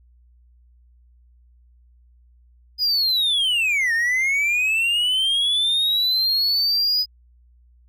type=linear two-way sweep; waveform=triangle; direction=down then up; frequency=5000 to 1800 to 5000 Hz; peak=-16 dBFS; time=2.78-7.06 s; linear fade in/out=50 ms; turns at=3.93 s; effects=added 60 Hz sine -51 dBFS peak until 7.88 s